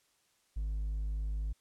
sine tone with hard clipping, 52 Hz, G#1, 3 cents sharp, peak -33 dBFS, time 0.56-1.53 s, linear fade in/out 10 ms, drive 2 dB, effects white hiss -72 dBFS RMS until 1.6 s + low-pass 10000 Hz 12 dB/octave

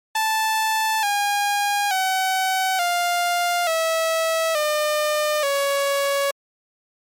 sawtooth tone with pitch steps, 878 / 814.5 / 755.6 / 700.9 / 650.2 / 603.2 / 559.5 Hz, A5 / G#5 / F#5 / F5 / E5 / D5 / C#5, -4 / -34 / +36 / +6 / -24 / +46 / +16 cents, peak -15 dBFS, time 0.15-6.31 s, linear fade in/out 5 ms, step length 880 ms, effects MP3 64 kbps

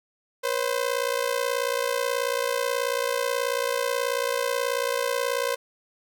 sawtooth ring-modulated tone, 515 Hz, C5, 28 cents flat, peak -17 dBFS, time 0.43-5.56 s, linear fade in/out 20 ms, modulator 29.2 Hz, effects none

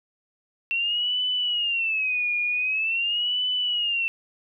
sine tone with vibrato, 2700 Hz, E7, 41 cents sharp, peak -22 dBFS, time 0.71-4.08 s, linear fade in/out 0 ms, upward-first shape sine, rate 0.45 Hz, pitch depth 180 cents each way, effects none

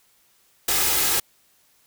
white noise with comb filter, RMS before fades -21 dBFS, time 0.68-1.2 s, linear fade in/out 5 ms, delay 2.4 ms, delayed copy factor +0.5, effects white hiss -61 dBFS RMS until 1.86 s

